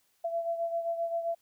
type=beating tone pair; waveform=sine; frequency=672 / 679.6 Hz; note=E5 / F5; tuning=+33 / -47 cents; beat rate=7.6 Hz; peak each=-30 / -37 dBFS; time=0.24-1.35 s; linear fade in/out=10 ms; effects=white hiss -71 dBFS RMS until 1.41 s